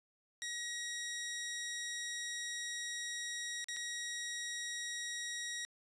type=tone with dropouts; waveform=15% pulse; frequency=1900 Hz; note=A#6; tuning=33 cents sharp; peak=-33 dBFS; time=0.42-5.65 s; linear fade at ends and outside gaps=0 ms; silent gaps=3.643-3.685 / 3.764-3.768 s; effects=resampled to 24000 Hz